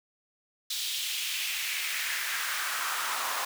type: noise with high-pass filter sweep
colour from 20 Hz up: pink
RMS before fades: -32 dBFS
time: 0.7-3.45 s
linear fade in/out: 5 ms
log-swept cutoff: 3800 to 940 Hz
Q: 2.3
effects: none